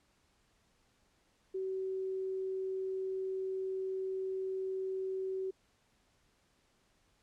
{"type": "tone", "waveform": "sine", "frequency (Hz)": 379.7, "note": "F#4", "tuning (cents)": 45, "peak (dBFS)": -34, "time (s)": [1.54, 5.51], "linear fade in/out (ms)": 10, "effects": ["pink hiss -72 dBFS RMS until 7.22 s", "low-pass 9000 Hz 12 dB/octave"]}